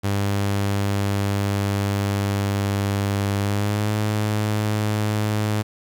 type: tone with pitch glide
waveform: sawtooth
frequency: 100.2 to 105.97 Hz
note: G2 to G#2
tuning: +38 to +35 cents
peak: -16 dBFS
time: 0.03-5.63 s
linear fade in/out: 20 ms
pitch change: +97 cents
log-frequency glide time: 3.4-3.92 s
effects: 8-bit